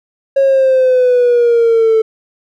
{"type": "exponential sweep", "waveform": "triangle", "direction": "down", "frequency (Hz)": [549, 440], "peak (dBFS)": -4, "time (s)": [0.36, 2.02], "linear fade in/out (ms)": 10, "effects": ["tanh soft clip ceiling -3 dBFS"]}